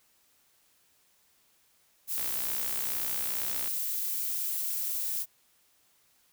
violet noise, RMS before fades -32 dBFS, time 2.07-5.26 s, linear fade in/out 50 ms
click train, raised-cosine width 0.2 ms, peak -22 dBFS, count 94, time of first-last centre 2.18-3.675 s, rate 62.2 Hz
effects white hiss -67 dBFS RMS until 6.32 s

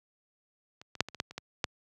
clicks, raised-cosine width 0.2 ms, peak -30 / -29 / -6 / -23 / -27 / -11 / -28 / -19 / -10 dBFS, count 9, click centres 0.815 / 0.953 / 1.006 / 1.086 / 1.147 / 1.201 / 1.31 / 1.38 / 1.642 s, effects high-pass 80 Hz 12 dB/octave

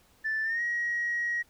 sine tone with pitch glide, 1760 to 1897.2 Hz, A6 to A#6, 0 to +30 cents, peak -26 dBFS, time 0.24-1.43 s, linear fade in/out 20 ms, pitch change +130 cents, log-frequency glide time 0.43-0.62 s, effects tanh soft clip ceiling -23 dBFS + pink hiss -63 dBFS RMS until 1.49 s

